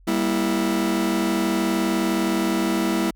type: chord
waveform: 40% pulse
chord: E diminished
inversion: first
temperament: just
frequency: 197.78 / 237.3 / 329.6 Hz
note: G3 / Bb3 / E4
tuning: +16 / +31 / 0 cents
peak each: -24 / -25 / -22 dBFS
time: 0.07-3.11 s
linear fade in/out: 10 ms
effects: added 44 Hz sine -48 dBFS peak until 3.15 s